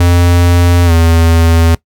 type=tone with pitch glide; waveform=square; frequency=87.31 to 82.84 Hz; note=F2 to E2; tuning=0 to +9 cents; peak=-6 dBFS; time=0-1.75 s; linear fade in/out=5 ms; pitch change=-91 cents; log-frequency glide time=0.85-0.92 s; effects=noise-tail reverb RT60 0.1 s tail -20 dB re dry